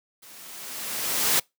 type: noise with level ramp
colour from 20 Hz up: white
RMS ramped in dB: -48 to -20 dBFS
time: 0.22-1.4 s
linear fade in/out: 10 ms
effects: noise-tail reverb RT60 0.2 s tail -26 dB re dry + high-pass 150 Hz 12 dB/octave